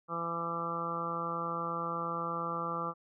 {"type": "harmonic tone", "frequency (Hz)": 168.4, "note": "E3", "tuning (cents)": 37, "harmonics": [1, 2, 3, 4, 5, 6, 7, 8], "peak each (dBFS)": [-42, -45, -41, -47, -44, -45, -35, -43], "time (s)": [0.08, 2.94], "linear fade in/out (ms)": 50, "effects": []}